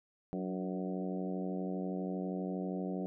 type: harmonic tone with a mistuned harmonic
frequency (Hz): 92.5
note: F#2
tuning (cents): 0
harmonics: 2 / 3 / 4 / 5 / 6 / 7 / 8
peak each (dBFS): -37 / -41 / -43 / -45 / -47 / -48 / -49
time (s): 0.33-3.06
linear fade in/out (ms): 0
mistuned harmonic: 3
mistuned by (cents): +49
effects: none